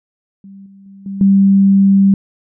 sine tone with level steps, 196 Hz, G3, in tune, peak -33 / -38 / -35 / -21 / -6 dBFS, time 0.44-2.14 s, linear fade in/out 2 ms, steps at 0.66 / 0.86 / 1.06 / 1.21 s, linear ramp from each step 2 ms, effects none

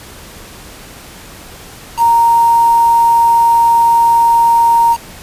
sine tone with quantisation, 930 Hz, A#5, 4 cents flat, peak -6 dBFS, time 1.97-4.97 s, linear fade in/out 50 ms, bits 4, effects pink hiss -34 dBFS RMS until 5.22 s + resampled to 32000 Hz

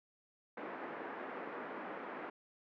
pink band-pass noise, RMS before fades -45 dBFS, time 0.57-2.3 s, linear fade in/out 5 ms, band 260 to 1900 Hz, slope 24 dB/octave, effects none

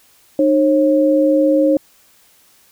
sine tone pair together, 304.6 / 541.7 Hz, D#4 / C#5, -37 / -40 cents, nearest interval minor seventh, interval 997 cents, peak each -13 dBFS, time 0.39-1.77 s, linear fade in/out 2 ms, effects white hiss -52 dBFS RMS until 2.71 s

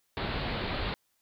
pink low-pass noise, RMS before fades -33 dBFS, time 0.17-0.94 s, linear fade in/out 0 ms, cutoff 4500 Hz, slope 96 dB/octave, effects white hiss -74 dBFS RMS until 1.21 s

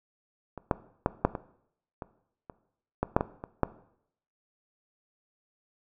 clicks, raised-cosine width 1 ms, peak -24 / -9 / -9 / -6 / -18 / -22 / -27 / -12 / -6 / -12 / -22 / -8 dBFS, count 12, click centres 0.577 / 0.712 / 1.061 / 1.25 / 1.352 / 2.022 / 2.498 / 3.03 / 3.165 / 3.209 / 3.439 / 3.633 s, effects noise-tail reverb RT60 0.7 s tail -17 dB re dry

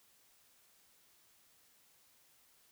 silence, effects white hiss -68 dBFS RMS until 2.71 s

